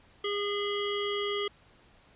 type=harmonic tone with a mistuned harmonic; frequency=408.4 Hz; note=G#4; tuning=29 cents flat; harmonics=1 / 3 / 5 / 7 / 8; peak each=-31 / -37 / -39 / -40 / -36 dBFS; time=0.24-1.48 s; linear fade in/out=5 ms; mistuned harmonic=7; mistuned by=+43 cents; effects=pink hiss -60 dBFS RMS until 2.15 s + resampled to 8000 Hz